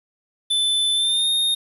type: tone with pitch glide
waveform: square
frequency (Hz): 3518 to 3687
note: A7 to A#7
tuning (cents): -1 to -20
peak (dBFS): -18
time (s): 0.5-1.55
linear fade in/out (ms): 10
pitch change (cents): +81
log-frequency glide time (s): 0.94-1.29
effects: resampled to 32000 Hz + 8-bit

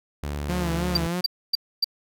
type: tone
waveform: sawtooth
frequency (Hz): 72.7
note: D2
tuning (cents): -17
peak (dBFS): -24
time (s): 0.23-1.07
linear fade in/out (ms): 0
type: tone with vibrato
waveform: sawtooth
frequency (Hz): 172.8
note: F3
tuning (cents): -18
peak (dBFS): -21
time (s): 0.49-1.21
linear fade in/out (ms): 5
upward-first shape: sine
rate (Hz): 3.2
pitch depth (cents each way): 75
type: tone bursts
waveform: triangle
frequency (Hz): 4699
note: D8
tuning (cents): 0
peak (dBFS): -16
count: 4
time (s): 0.95-1.844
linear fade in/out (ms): 5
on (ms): 21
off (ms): 270
effects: none

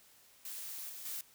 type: noise with level steps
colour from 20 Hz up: blue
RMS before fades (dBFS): -44 / -47 / -41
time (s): 0.45-1.21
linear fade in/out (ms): 2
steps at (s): 0.89 / 1.05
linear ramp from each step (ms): 5
effects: white hiss -63 dBFS RMS until 1.34 s

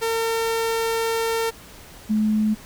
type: tone pair in turn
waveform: sawtooth / sine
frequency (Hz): 454.3 / 214.8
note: A#4 / A3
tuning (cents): -45 / -41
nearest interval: octave + minor second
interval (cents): 1296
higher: first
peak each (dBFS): -17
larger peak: neither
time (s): 0.01-1.51 / 2.09-2.55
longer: first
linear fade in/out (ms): 20
effects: pink hiss -44 dBFS RMS until 2.65 s

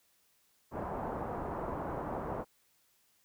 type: low-pass noise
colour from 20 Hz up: white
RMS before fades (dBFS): -38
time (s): 0.71-2.45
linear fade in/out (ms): 50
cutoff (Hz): 1000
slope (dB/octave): 24
effects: white hiss -71 dBFS RMS until 3.24 s

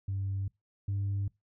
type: tone pair in turn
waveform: sine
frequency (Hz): 97.5 / 99.32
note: G2 / G2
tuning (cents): -9 / +23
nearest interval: unison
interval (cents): 32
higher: second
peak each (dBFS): -29 / -27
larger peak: second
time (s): 0.08-0.48 / 0.88-1.28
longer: neither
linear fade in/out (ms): 5
effects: noise-tail reverb RT60 0.2 s tail -24 dB re dry + tanh soft clip ceiling -27 dBFS

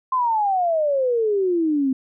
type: exponential sweep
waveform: sine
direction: down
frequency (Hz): 1055 to 257.6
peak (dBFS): -17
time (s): 0.12-1.93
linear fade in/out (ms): 5
effects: none

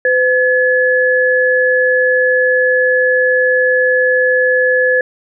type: tone pair together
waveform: sine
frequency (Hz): 507.5 / 1707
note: B4 / G#6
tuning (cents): +47 / +47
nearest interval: octave + major sixth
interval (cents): 2100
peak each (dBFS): -12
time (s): 0.05-5.01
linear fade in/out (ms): 2
effects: none

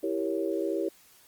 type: chord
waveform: sine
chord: E diminished seventh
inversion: none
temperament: equal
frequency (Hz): 329.6 / 392 / 466.2 / 554.4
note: E4 / G4 / Bb4 / Db5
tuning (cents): 0 / 0 / 0 / 0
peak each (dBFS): -31 / -31 / -35 / -34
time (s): 0.03-0.89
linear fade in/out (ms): 5
effects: white hiss -58 dBFS RMS until 1.27 s + Opus 24 kbps

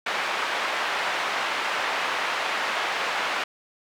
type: band-pass noise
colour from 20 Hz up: pink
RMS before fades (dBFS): -27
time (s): 0.06-3.44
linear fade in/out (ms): 5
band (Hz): 840 to 2700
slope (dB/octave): 12
effects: none

